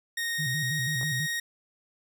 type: tone with pitch glide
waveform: sawtooth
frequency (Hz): 1858 to 1870.9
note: A#6 to A#6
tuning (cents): -6 to +6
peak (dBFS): -25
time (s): 0.17-1.4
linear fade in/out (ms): 5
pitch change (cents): +12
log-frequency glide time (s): 0.33-0.75
type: tone with vibrato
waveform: sine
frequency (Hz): 140.7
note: C#3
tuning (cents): +26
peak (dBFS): -30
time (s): 0.38-1.27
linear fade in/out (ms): 20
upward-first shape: square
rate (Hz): 6.1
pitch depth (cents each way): 160
type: clicks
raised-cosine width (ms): 1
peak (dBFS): -28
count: 2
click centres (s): 1.013 / 1.031
effects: none